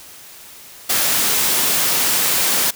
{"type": "high-pass noise", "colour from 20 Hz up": "white", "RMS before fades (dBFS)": -17, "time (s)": [0.89, 2.71], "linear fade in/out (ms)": 10, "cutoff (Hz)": 120, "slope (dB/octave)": 12, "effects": ["white hiss -40 dBFS RMS until 2.75 s"]}